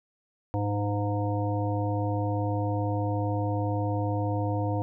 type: harmonic tone with a mistuned harmonic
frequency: 102.4 Hz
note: G#2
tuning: 24 cents flat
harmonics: 1 / 3 / 5 / 7 / 9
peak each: -27 / -32 / -34 / -35 / -37 dBFS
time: 0.54-4.82 s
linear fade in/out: 0 ms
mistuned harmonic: 1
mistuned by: +43 cents
effects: none